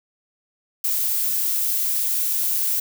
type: noise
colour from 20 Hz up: violet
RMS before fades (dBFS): -22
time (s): 0.84-2.8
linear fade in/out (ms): 5
effects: none